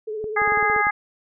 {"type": "tone with vibrato", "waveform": "sine", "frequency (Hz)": 430, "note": "A4", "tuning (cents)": -40, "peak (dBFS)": -26, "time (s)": [0.07, 0.82], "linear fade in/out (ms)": 10, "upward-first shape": "triangle", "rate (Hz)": 16, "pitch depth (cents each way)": 55}
{"type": "clicks", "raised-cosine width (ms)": 2, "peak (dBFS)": -22, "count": 9, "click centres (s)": [0.242, 0.418, 0.476, 0.521, 0.574, 0.627, 0.699, 0.763, 0.869]}
{"type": "harmonic tone", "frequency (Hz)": 413.8, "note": "G#4", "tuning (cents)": -6, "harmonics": [2, 3, 4, 5], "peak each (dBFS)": [-23, -23, -23, -23], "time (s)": [0.36, 0.91], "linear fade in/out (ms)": 10}
{"effects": []}